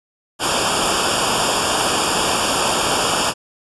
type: noise with comb filter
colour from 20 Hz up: pink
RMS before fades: -18 dBFS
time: 0.39-3.34 s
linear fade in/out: 50 ms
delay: 0.49 ms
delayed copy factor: -0.95
effects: resampled to 24000 Hz